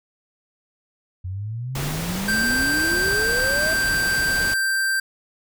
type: exponential sweep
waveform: sine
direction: up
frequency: 88.7 to 660 Hz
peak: -26 dBFS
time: 1.24-3.74 s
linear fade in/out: 10 ms
type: noise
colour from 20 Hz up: pink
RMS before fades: -29 dBFS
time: 1.75-4.54 s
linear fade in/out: 5 ms
type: tone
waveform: square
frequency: 1568 Hz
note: G6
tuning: in tune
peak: -20 dBFS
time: 2.28-5 s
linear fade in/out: 5 ms
effects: none